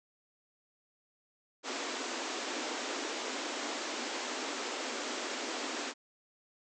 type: band-pass noise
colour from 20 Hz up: pink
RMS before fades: -38 dBFS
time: 1.63-5.94 s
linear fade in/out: 50 ms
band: 240 to 7700 Hz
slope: 96 dB/octave
effects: none